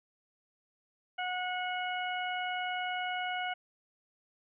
harmonic tone, 730 Hz, F#5, 24 cents flat, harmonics 1 / 2 / 3 / 4, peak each -35 / -38 / -40 / -41 dBFS, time 1.18-3.54 s, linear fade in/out 10 ms, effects none

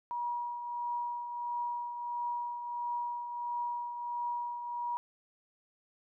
sine tone with tremolo, 959 Hz, A#5, 49 cents sharp, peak -31 dBFS, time 0.11-4.97 s, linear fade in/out 0 ms, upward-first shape triangle, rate 1.5 Hz, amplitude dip 55%, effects none

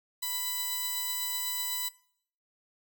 5% pulse tone pair together, 997 / 3980 Hz, B5 / B7, +16 / +13 cents, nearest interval 2 octaves, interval 2397 cents, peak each -25 dBFS, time 0.22-1.89 s, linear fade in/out 10 ms, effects noise-tail reverb RT60 0.6 s tail -20 dB re dry

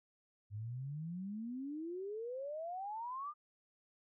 sine exponential sweep, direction up, 99.7 to 1230 Hz, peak -40 dBFS, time 0.5-3.34 s, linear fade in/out 50 ms, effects none

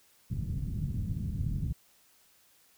white low-pass noise, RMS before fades -33 dBFS, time 0.3-1.73 s, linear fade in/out 10 ms, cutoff 160 Hz, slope 24 dB/octave, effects white hiss -64 dBFS RMS until 2.77 s

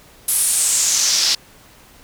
pink noise with band-pass filter sweep, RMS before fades -17 dBFS, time 0.28-1.35 s, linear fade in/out 5 ms, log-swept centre 11000 to 4700 Hz, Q 3.4, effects pink hiss -47 dBFS RMS until 2.03 s

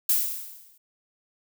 violet noise with exponential decay, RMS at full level -19 dBFS, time 0.09-0.78 s, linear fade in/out 5 ms, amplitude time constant 150 ms, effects none

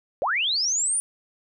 sine linear sweep, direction up, 466.2 to 9540 Hz, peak -21 dBFS, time 0.22-1 s, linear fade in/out 0 ms, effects none

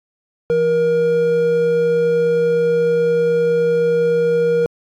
triangle tone pair together, 167.63 / 473.2 Hz, E3 / A#4, +29 / +26 cents, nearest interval octave + tritone, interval 1797 cents, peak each -23 / -11 dBFS, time 0.5-4.66 s, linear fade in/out 0 ms, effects AAC 48 kbps

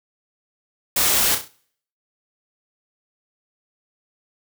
white noise with echo, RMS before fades -19 dBFS, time 0.96-1.35 s, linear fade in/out 5 ms, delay 33 ms, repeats 4, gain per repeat -7 dB, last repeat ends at 1.482 s, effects noise-tail reverb RT60 0.6 s tail -23 dB re dry

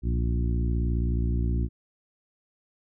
harmonic tone with a mistuned harmonic, 59 Hz, A#1, 22 cents sharp, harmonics 1 / 2 / 3 / 4 / 5 / 6, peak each -24 / -30 / -34 / -36 / -38 / -40 dBFS, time 0.02-1.69 s, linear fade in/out 50 ms, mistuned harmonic 1, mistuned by +120 cents, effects none

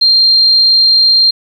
sine tone, 4186 Hz, C8, in tune, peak -5 dBFS, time 0.01-1.31 s, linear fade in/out 10 ms, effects 7-bit

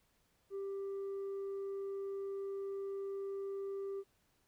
sine tone with tanh clipping, 393.4 Hz, G4, 6 cents sharp, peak -39 dBFS, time 0.5-4.04 s, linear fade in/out 50 ms, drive 2 dB, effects pink hiss -75 dBFS RMS until 4.47 s

